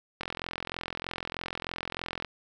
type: click train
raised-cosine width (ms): 0.3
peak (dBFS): -17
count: 89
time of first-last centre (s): 0.21-2.247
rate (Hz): 43.2
effects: none